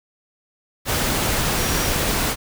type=tone in noise; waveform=sine; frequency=5690 Hz; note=F8; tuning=31 cents sharp; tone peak=-32 dBFS; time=1.56-1.92 s; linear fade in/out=50 ms; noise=pink; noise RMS=-21 dBFS; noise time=0.85-2.36 s; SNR=-14 dB; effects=none